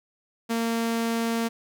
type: tone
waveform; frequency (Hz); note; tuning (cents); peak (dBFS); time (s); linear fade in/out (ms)
sawtooth; 229.6; A#3; -26; -20; 0.49-1.49; 20
effects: none